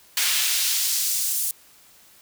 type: noise with high-pass filter sweep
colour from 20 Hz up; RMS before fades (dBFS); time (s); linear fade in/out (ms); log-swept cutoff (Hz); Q
pink; -23; 0.17-1.51; 2; 2200 to 8900; 0.88
effects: white hiss -53 dBFS RMS until 2.21 s

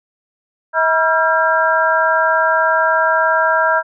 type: harmonic tone with a mistuned harmonic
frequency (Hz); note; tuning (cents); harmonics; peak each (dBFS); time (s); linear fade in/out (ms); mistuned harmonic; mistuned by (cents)
320.9; E4; -46; 2 / 3 / 4 / 5; -17 / -17 / -17 / -17; 0.73-3.83; 50; 4; +110
effects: none

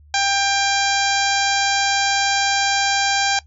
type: harmonic tone with a mistuned harmonic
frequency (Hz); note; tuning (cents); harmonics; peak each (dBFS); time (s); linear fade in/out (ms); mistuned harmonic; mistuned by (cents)
793; G5; +20; 1 / 2 / 3 / 4 / 5 / 6 / 7 / 8 / 9; -20 / -23 / -25 / -26 / -27 / -28 / -28 / -29 / -30; 0.14-3.39; 2; 4; +22
effects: noise-tail reverb RT60 0.1 s tail -20 dB re dry + added 74 Hz sine -45 dBFS peak until 3.46 s

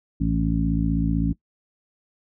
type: harmonic tone with a mistuned harmonic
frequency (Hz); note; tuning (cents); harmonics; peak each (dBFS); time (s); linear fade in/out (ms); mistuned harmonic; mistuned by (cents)
55.8; A1; +25; 1 / 2 / 3 / 4 / 5; -25 / -30 / -24 / -28 / -25; 0.2-1.33; 10; 1; +95
effects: noise-tail reverb RT60 0.1 s tail -20 dB re dry

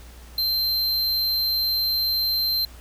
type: tone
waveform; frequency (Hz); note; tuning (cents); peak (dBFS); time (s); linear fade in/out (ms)
square; 4129; C8; -24; -21; 0.38-2.65; 2
effects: added 60 Hz sine -42 dBFS peak until 2.8 s + pink hiss -49 dBFS RMS until 2.8 s

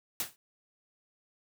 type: noise with exponential decay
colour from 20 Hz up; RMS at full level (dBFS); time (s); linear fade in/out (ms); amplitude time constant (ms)
white; -29; 0.2-0.36; 1; 33
effects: none

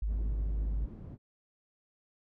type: tone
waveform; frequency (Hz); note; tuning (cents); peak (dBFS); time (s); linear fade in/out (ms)
sine; 52; G#1; +3; -29; 0.02-0.86; 5
type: low-pass noise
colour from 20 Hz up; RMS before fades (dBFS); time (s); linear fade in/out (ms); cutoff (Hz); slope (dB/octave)
white; -45; 0.06-1.18; 50; 160; 12
effects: none

